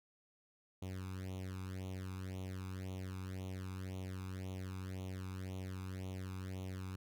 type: tone with flanger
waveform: sawtooth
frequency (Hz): 93.7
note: F#2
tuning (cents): +22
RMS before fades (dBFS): -44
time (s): 0.82-6.96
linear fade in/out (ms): 5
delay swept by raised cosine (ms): 0.3 to 0.82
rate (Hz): 1.9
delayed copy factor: +0.9
effects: none